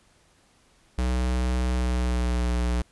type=tone with pitch glide; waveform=square; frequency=62.3 to 60.28 Hz; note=B1 to B1; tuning=+16 to -41 cents; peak=-23 dBFS; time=0.98-2.82 s; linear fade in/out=5 ms; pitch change=-57 cents; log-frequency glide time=1.68-2.53 s; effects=pink hiss -61 dBFS RMS until 2.91 s + resampled to 24000 Hz